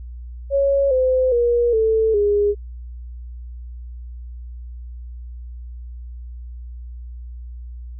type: tone with pitch steps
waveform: sine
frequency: 554.4 / 514.3 / 477.1 / 442.6 / 410.6 Hz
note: C#5 / C5 / A#4 / A4 / G#4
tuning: 0 / -30 / +40 / +10 / -20 cents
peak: -14 dBFS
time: 0.5-2.55 s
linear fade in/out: 50 ms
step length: 410 ms
effects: added 60 Hz sine -31 dBFS peak until 7.99 s